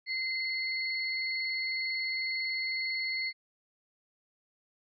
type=tone pair together; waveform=sine; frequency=2068 / 4377 Hz; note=C7 / C#8; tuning=-21 / -23 cents; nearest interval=octave + minor second; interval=1298 cents; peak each=-32 / -35 dBFS; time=0.06-3.33 s; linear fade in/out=50 ms; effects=none